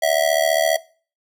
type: tone with amplitude modulation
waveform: square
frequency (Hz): 654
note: E5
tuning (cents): -14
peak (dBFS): -12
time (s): 0.02-0.77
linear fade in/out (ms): 10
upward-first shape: sine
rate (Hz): 74.9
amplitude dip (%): 90
effects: noise-tail reverb RT60 0.4 s tail -20 dB re dry